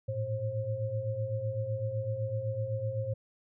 sine tone cluster, 106.1 / 114 / 533 Hz, G#2 / A#2 / C5, +38 / -38 / +32 cents, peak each -36 / -34 / -35 dBFS, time 0.08-3.14 s, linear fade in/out 10 ms, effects none

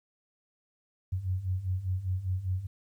sine beating tone pair, 89.7 / 94.7 Hz, F2 / F#2, +47 / +41 cents, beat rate 5 Hz, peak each -34 / -30 dBFS, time 1.12-2.67 s, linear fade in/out 10 ms, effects 11-bit

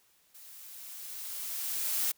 blue noise with level ramp, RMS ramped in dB -52 to -29 dBFS, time 0.34-2.12 s, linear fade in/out 10 ms, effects white hiss -67 dBFS RMS until 2.17 s

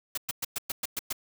white noise bursts, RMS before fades -31 dBFS, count 8, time 0.15-1.128 s, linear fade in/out 5 ms, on 26 ms, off 110 ms, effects none

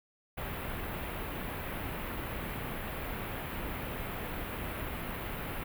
pink band-stop noise, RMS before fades -38 dBFS, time 0.37-5.64 s, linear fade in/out 10 ms, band 2900 to 13000 Hz, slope 24 dB/octave, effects none

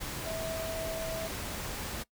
sine tone in noise, 650 Hz, E5, 24 cents flat, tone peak -35 dBFS, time 0.25-1.28 s, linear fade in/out 20 ms, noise pink, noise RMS -38 dBFS, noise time 0-2.04 s, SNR 0 dB, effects noise-tail reverb RT60 0.1 s tail -21 dB re dry

